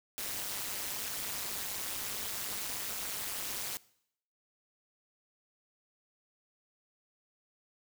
white noise with amplitude modulation, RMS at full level -34 dBFS, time 0.18-3.77 s, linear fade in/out 0 ms, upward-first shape sine, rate 206 Hz, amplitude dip 95%, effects noise-tail reverb RT60 0.7 s tail -21 dB re dry

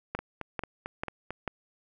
two click trains, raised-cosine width 0.5 ms, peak -16 / -20 dBFS, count 4 / 6, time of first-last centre 0.15-1.477 / 0.19-1.306 s, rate 2.26 / 4.48 Hz, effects none

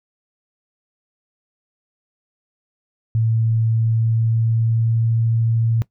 sine tone with pitch glide, 112.8 to 114.18 Hz, A2 to A#2, +44 to -35 cents, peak -15 dBFS, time 3.15-5.82 s, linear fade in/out 0 ms, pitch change +21 cents, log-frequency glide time 3.68-5.08 s, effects noise-tail reverb RT60 0.1 s tail -19 dB re dry

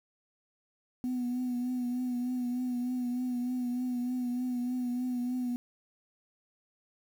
sine tone with vibrato, 247.9 Hz, B3, 7 cents sharp, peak -28 dBFS, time 1.04-5.56 s, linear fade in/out 0 ms, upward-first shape triangle, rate 3.3 Hz, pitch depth 40 cents each way, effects tanh soft clip ceiling -27 dBFS + 9-bit

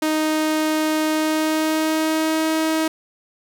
sawtooth tone with pitch glide, 311.1 to 317.6 Hz, D#4 to D#4, 0 to +36 cents, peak -14 dBFS, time 0.02-2.88 s, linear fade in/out 5 ms, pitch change +36 cents, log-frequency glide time 1.1-2.49 s, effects none

